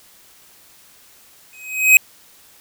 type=tone with exponential growth; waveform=square; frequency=2529 Hz; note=D#7; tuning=28 cents sharp; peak=-4 dBFS; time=1.53-1.97 s; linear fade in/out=1 ms; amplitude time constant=94 ms; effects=white hiss -49 dBFS RMS until 2.6 s